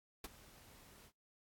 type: noise with ADSR envelope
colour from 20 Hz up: pink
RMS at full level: -43 dBFS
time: 0.24-1.12 s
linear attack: 3 ms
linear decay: 26 ms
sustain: -18 dB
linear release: 65 ms
effects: noise-tail reverb RT60 0.2 s tail -23 dB re dry + AAC 64 kbps